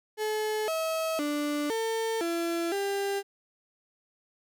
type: tone with pitch steps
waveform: 35% pulse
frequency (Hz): 429.6 / 644 / 293.9 / 450 / 337.7 / 397.8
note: A4 / E5 / D4 / A4 / E4 / G4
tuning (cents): -41 / -41 / +1 / +39 / +42 / +25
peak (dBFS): -26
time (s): 0.17-3.23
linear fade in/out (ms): 50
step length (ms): 510
effects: none